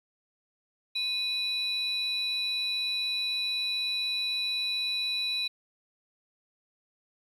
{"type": "tone pair together", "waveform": "sine", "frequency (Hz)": [2489, 3948], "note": ["D#7", "B7"], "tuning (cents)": [0, -1], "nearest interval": "minor sixth", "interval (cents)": 799, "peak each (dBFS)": [-32, -27], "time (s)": [0.95, 5.48], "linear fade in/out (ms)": 10, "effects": ["tanh soft clip ceiling -24 dBFS", "10-bit"]}